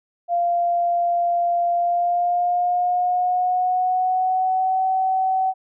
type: tone with pitch glide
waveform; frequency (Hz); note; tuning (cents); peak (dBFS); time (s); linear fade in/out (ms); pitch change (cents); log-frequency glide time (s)
sine; 694 to 756.8; F5 to F#5; -11 to +39; -17; 0.28-5.54; 50; +150; 1.74-4.85
effects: none